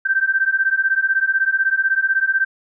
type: beating tone pair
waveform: sine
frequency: 1554 / 1570 Hz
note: G6 / G6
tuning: -16 / +2 cents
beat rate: 16 Hz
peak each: -18 dBFS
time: 0.05-2.45 s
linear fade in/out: 10 ms
effects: none